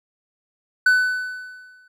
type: tone with exponential decay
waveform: triangle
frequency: 1500 Hz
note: F#6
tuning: 23 cents sharp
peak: -9 dBFS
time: 0.86-1.88 s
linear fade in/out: 5 ms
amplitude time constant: 220 ms
effects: none